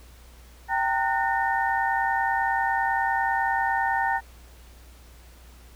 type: tone cluster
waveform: sine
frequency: 783 / 913 / 1473 / 1824 Hz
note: G5 / A#5 / F#6 / A#6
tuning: -2 / -36 / -8 / -38 cents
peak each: -26 / -26 / -32 / -27 dBFS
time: 0.68-4.21 s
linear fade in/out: 50 ms
effects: added 60 Hz sine -47 dBFS peak until 5.75 s + pink hiss -54 dBFS RMS until 5.75 s